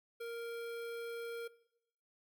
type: tone with notch filter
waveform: square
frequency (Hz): 466.2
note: A#4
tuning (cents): 0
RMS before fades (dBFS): -43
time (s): 0.2-1.48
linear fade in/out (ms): 10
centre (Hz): 6700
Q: 1.1
effects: noise-tail reverb RT60 0.8 s tail -19 dB re dry